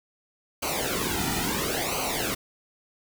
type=noise with flanger; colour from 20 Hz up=pink; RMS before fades=-28 dBFS; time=0.62-2.35 s; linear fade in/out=10 ms; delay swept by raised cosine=0.56 to 1.86 ms; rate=0.73 Hz; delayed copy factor=-0.8; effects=none